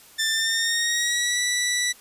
15% pulse tone with pitch glide, 1778 to 1961.5 Hz, A6 to B6, +18 to -12 cents, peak -15 dBFS, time 0.18-1.93 s, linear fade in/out 20 ms, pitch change +170 cents, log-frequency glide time 0.3-1.41 s, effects white hiss -50 dBFS RMS until 2 s + resampled to 32000 Hz

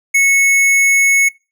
triangle tone with hard clipping, 2200 Hz, C#7, 14 cents flat, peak -10 dBFS, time 0.14-1.29 s, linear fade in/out 10 ms, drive 16 dB, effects noise-tail reverb RT60 0.3 s tail -24 dB re dry

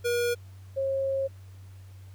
square / sine tone pair in turn, 479 / 540.5 Hz, A#4 / C#5, +47 / -44 cents, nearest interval major second, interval 209 cents, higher second, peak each -25 dBFS, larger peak neither, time 0.04-0.35 / 0.76-1.28 s, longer second, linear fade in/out 20 ms, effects added 95 Hz sine -44 dBFS peak until 2.14 s + pink hiss -61 dBFS RMS until 2.14 s

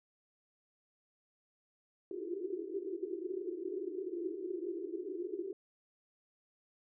white band-pass noise, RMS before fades -40 dBFS, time 2.11-5.53 s, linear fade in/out 2 ms, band 330 to 400 Hz, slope 96 dB/octave, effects none

